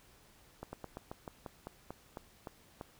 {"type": "slowing click train", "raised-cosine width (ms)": 1, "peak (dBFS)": -28, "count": 12, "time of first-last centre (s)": [0.63, 2.811], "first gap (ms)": 100, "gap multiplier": 1.13, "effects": ["pink hiss -63 dBFS RMS until 2.99 s"]}